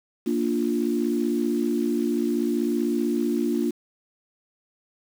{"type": "chord", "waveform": "sine", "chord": "Bb major", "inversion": "none", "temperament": "equal", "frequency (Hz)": [233.1, 293.7, 349.2], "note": ["Bb3", "D4", "F4"], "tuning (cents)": [0, 0, 0], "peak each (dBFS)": [-25, -26, -26], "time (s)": [0.26, 3.71], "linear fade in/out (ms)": 10, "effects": ["7-bit"]}